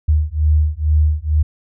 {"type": "beating tone pair", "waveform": "sine", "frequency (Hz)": [75.4, 77.6], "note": ["D2", "D#2"], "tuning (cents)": [46, -4], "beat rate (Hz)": 2.2, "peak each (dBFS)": -15, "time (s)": [0.08, 1.43], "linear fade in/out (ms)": 10, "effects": []}